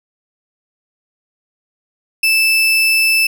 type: tone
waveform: 35% pulse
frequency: 2637 Hz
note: E7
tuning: in tune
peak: -9 dBFS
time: 2.23-3.27 s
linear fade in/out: 5 ms
effects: none